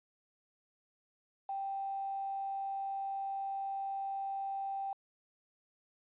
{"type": "tone with quantisation", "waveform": "sine", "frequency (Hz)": 784, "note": "G5", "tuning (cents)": 0, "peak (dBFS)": -35, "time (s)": [1.49, 4.93], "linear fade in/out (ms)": 2, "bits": 10, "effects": ["resampled to 8000 Hz"]}